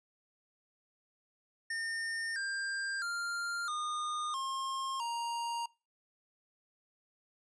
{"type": "tone with pitch steps", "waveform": "square", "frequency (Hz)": [1820, 1593.6, 1395.3, 1221.7, 1069.7, 936.7], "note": ["A#6", "G6", "F6", "D#6", "C6", "A#5"], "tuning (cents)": [-42, 28, -2, -32, 38, 8], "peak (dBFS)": -35, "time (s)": [1.7, 5.66], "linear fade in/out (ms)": 5, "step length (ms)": 660, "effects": ["noise-tail reverb RT60 0.3 s tail -24 dB re dry", "resampled to 22050 Hz"]}